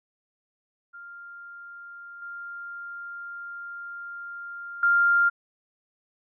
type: tone with level steps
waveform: sine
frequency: 1396.9 Hz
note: F6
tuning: in tune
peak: -40 / -35 / -17 dBFS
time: 0.93-5.3 s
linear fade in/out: 20 ms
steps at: 2.22 / 4.83 s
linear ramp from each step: 2 ms
effects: none